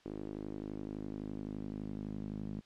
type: tone with band-pass filter sweep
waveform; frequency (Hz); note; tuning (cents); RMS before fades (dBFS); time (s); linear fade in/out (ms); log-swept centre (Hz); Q
sawtooth; 51.8; G#1; -4; -42; 0.05-2.61; 10; 330 to 210; 2.5
effects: white hiss -65 dBFS RMS until 2.65 s + low-pass 4000 Hz 12 dB/octave